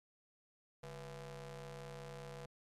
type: ring-modulated tone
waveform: sawtooth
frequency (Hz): 173.8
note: F3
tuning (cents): -8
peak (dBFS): -40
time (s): 0.83-2.46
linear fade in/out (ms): 5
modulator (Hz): 315
effects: low-pass 10000 Hz 12 dB/octave + MP3 96 kbps